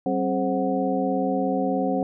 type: tone cluster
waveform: sine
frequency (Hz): 191.2 / 267.9 / 421.9 / 526 / 739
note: G3 / C4 / G#4 / C5 / F#5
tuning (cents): -43 / +41 / +27 / +9 / -2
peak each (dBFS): -28 / -25 / -31 / -27 / -28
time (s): 0.06-2.03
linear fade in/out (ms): 2
effects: none